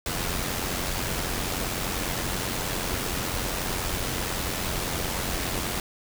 pink noise with amplitude modulation, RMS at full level -27 dBFS, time 0.06-5.8 s, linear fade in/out 2 ms, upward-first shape sine, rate 90.3 Hz, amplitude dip 45%, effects none

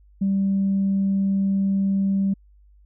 sine tone, 195.5 Hz, G3, 4 cents flat, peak -17 dBFS, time 0.21-2.34 s, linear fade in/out 10 ms, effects tanh soft clip ceiling -14 dBFS + added 50 Hz sine -50 dBFS peak until 2.85 s

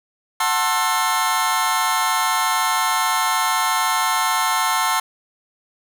sawtooth chord, F# half-diminished seventh, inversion none, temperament just, 740 / 888 / 1065.6 / 1332 Hz, F#5 / A5 / C6 / E6, 0 / +16 / +31 / +18 cents, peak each -22 / -18 / -18 / -19 dBFS, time 0.4-5 s, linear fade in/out 5 ms, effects none

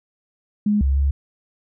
sine tone with pitch steps, 208.1 / 68.2 / 69.7 Hz, G#3 / C#2 / C#2, +4 / -28 / +10 cents, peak -15 dBFS, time 0.66-1.11 s, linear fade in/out 5 ms, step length 150 ms, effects none

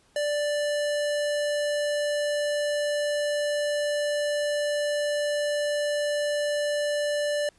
square tone, 587.3 Hz, D5, in tune, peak -25 dBFS, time 0.16-7.49 s, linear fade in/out 2 ms, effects pink hiss -62 dBFS RMS until 7.58 s + resampled to 24000 Hz

